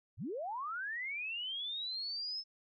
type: linear sweep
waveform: sine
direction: up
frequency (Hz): 65.8 to 5274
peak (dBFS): -37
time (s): 0.17-2.44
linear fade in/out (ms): 50
effects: none